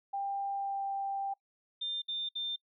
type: tone with pitch glide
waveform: sine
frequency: 794 to 788.5 Hz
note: G5 to G5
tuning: +22 to +10 cents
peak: -32 dBFS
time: 0.13-1.34 s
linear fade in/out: 10 ms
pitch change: -12 cents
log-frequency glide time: 0.53-0.84 s
type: tone bursts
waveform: sine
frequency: 3600 Hz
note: A7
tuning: 39 cents sharp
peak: -33 dBFS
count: 3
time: 1.81-2.562 s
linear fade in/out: 10 ms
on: 210 ms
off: 61 ms
effects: noise-tail reverb RT60 0.1 s tail -24 dB re dry